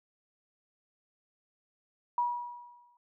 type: tone with exponential decay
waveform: sine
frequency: 965 Hz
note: B5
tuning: 40 cents flat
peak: -24 dBFS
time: 2.18-2.97 s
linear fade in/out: 2 ms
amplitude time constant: 170 ms
effects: none